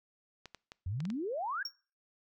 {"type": "clicks", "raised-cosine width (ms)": 0.2, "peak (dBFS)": -29, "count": 6, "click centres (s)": [0.457, 0.547, 0.719, 1.004, 1.053, 1.102]}
{"type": "exponential sweep", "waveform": "sine", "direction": "up", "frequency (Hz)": [83, 1700], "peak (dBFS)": -33, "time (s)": [0.86, 1.63], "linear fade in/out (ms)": 5}
{"type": "tone with exponential decay", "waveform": "triangle", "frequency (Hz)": 5530, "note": "F8", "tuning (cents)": -18, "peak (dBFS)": -31, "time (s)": [1.65, 1.74], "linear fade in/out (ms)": 5, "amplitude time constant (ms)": 18}
{"effects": ["noise-tail reverb RT60 0.4 s tail -24 dB re dry"]}